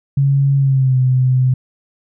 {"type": "tone with pitch glide", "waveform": "sine", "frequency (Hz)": [138.59, 128.56], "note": ["C#3", "C3"], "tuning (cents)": [0, -30], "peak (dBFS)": -10, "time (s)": [0.17, 1.54], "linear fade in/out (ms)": 5, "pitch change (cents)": -130, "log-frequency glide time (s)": [0.57, 0.97], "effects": []}